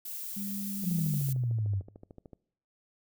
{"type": "noise", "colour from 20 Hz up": "violet", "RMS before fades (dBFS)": -39, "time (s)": [0.05, 1.33], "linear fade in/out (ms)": 5}
{"type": "tone", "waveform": "sine", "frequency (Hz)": 199.7, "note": "G3", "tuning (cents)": 32, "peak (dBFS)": -35, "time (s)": [0.36, 1.19], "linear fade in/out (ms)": 10}
{"type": "exponential sweep", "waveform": "sine", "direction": "down", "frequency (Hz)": [185, 93.7], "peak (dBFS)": -27, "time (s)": [0.82, 1.83], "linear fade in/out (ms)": 50}
{"type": "click train", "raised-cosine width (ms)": 2, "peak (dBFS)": -34, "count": 21, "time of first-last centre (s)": [0.84, 2.333], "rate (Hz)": 13.4}
{"effects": ["noise-tail reverb RT60 0.7 s tail -24 dB re dry"]}